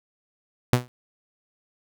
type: tone with exponential decay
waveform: sawtooth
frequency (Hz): 123.47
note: B2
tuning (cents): 0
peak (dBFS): -9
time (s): 0.73-0.88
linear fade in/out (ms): 0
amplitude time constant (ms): 31
effects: none